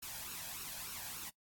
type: noise with flanger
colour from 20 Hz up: white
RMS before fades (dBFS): -45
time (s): 0.02-1.3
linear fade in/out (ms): 10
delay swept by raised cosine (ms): 0.73 to 1.25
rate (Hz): 3.4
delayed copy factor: +0.65
effects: noise-tail reverb RT60 0.1 s tail -20 dB re dry + AAC 64 kbps